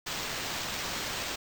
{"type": "noise with sample-and-hold", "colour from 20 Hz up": "violet", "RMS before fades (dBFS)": -35, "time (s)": [0.06, 1.36], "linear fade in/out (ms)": 10, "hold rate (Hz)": 11025, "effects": []}